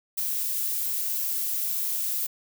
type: noise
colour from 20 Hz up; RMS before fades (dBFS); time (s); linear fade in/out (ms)
violet; -28; 0.17-2.27; 10
effects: none